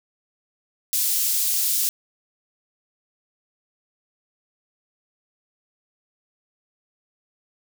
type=high-pass noise; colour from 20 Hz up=white; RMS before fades=-22 dBFS; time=0.93-1.89 s; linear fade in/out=0 ms; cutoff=4900 Hz; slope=12 dB/octave; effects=none